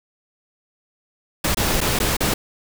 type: noise with dropouts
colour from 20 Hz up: pink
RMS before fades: -20 dBFS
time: 1.44-2.34 s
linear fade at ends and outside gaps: 5 ms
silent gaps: 1.547-1.57 / 1.806-1.812 / 1.99-2 / 2.168-2.205 s
effects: none